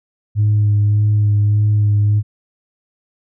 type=tone with vibrato; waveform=sine; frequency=104.4 Hz; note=G#2; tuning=10 cents sharp; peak=-9 dBFS; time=0.35-2.23 s; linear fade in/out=50 ms; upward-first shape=sine; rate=1.7 Hz; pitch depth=17 cents each way; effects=tanh soft clip ceiling -8 dBFS